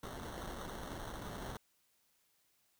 pink noise with sample-and-hold, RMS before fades -45 dBFS, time 0.03-1.57 s, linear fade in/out 2 ms, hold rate 2450 Hz, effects white hiss -75 dBFS RMS until 2.79 s

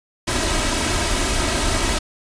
pink noise with comb filter, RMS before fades -20 dBFS, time 0.27-1.99 s, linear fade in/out 10 ms, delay 3.1 ms, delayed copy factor +0.6, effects resampled to 22050 Hz

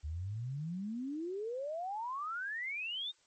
sine exponential sweep, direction up, 71.8 to 3729 Hz, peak -36 dBFS, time 0.03-3.12 s, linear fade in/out 20 ms, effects white hiss -69 dBFS RMS until 3.26 s + MP3 32 kbps

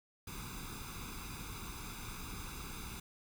pink noise with comb filter, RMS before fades -45 dBFS, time 0.27-3 s, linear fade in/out 5 ms, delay 0.81 ms, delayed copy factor +0.85, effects none

